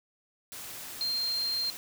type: tone in noise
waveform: sine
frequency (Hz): 4186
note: C8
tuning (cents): 0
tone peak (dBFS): -28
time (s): 1.01-1.7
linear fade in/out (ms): 0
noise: white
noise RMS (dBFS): -42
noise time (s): 0.52-1.77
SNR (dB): +11
effects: none